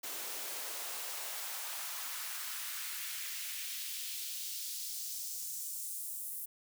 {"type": "noise with high-pass filter sweep", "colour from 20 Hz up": "white", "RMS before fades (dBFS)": -41, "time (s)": [0.03, 6.46], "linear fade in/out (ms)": 10, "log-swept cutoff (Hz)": [340, 11000], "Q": 1.3, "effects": []}